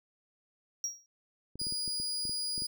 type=tone with exponential decay; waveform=triangle; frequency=5660 Hz; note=F8; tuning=22 cents sharp; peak=-27 dBFS; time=0.84-1.06 s; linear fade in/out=1 ms; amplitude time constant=47 ms
type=clicks; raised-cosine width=3 ms; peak=-32 dBFS; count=10; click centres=1.556 / 1.616 / 1.669 / 1.724 / 1.878 / 2 / 2.253 / 2.295 / 2.579 / 2.621 s
type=tone; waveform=35% pulse; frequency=4900 Hz; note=D#8; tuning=27 cents flat; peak=-31 dBFS; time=1.59-2.67 s; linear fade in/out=10 ms
effects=none